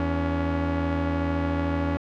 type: tone pair together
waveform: sawtooth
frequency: 82.41 / 281.7 Hz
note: E2 / C#4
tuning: 0 / +28 cents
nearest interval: octave + major sixth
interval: 2128 cents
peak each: -22 dBFS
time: 0-1.97 s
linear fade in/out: 0 ms
effects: low-pass 2000 Hz 12 dB/octave